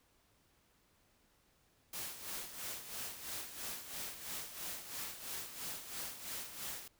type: noise with tremolo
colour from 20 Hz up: white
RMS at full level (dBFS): -42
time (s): 1.93-6.88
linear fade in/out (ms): 5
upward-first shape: sine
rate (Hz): 3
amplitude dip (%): 65
effects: pink hiss -72 dBFS RMS until 6.99 s